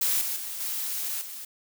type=noise with level steps; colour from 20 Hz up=blue; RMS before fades=-25 / -30 / -35 / -31 / -39 dBFS; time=0.01-1.45 s; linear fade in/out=5 ms; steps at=0.21 / 0.36 / 0.6 / 1.21 s; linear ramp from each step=5 ms; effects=none